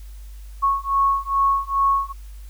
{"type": "beating tone pair", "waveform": "sine", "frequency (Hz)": [1101, 1103.4], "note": ["C#6", "C#6"], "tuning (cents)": [-12, -8], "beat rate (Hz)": 2.4, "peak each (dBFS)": -20, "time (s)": [0.62, 2.13], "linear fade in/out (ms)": 20, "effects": ["added 50 Hz sine -35 dBFS peak until 2.49 s", "white hiss -54 dBFS RMS until 2.49 s"]}